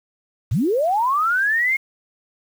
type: linear sweep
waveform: sine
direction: up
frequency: 81.6 to 2173 Hz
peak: -16 dBFS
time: 0.51-1.77 s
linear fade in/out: 10 ms
effects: 7-bit